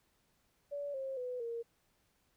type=tone with pitch steps; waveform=sine; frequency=573 / 534.6 / 498.8 / 465.4 Hz; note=D5 / C5 / B4 / A#4; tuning=-43 / +37 / +17 / -3 cents; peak=-37 dBFS; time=0.71-1.63 s; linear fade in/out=20 ms; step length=230 ms; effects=pink hiss -75 dBFS RMS until 2.36 s